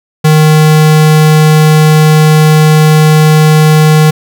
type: tone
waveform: square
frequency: 154.7 Hz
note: D#3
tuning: 10 cents flat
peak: -3 dBFS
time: 0.24-4.11 s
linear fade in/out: 10 ms
effects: none